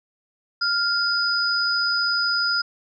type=tone pair together; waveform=sine; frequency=1396.9 / 4978 Hz; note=F6 / D#8; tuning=0 / 0 cents; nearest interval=octave + minor seventh; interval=2200 cents; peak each=-22 dBFS; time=0.61-2.62 s; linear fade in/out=10 ms; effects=none